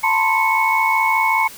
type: tone cluster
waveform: sine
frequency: 891 / 985 / 1050 / 2208 Hz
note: A5 / B5 / C6 / C#7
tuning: +22 / -5 / +6 / -7 cents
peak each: -18 / -23 / -21 / -18 dBFS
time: 0.03-1.48 s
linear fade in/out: 10 ms
effects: white hiss -38 dBFS RMS until 1.57 s